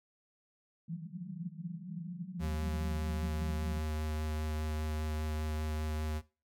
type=band-pass noise; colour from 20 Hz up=pink; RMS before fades=-42 dBFS; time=0.88-3.79 s; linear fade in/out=5 ms; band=160 to 190 Hz; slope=96 dB/octave
type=tone with vibrato; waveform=square; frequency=77.2 Hz; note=D#2; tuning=13 cents flat; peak=-34 dBFS; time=2.39-6.22 s; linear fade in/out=50 ms; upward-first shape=sine; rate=5 Hz; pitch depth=10 cents each way
effects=noise-tail reverb RT60 0.3 s tail -19 dB re dry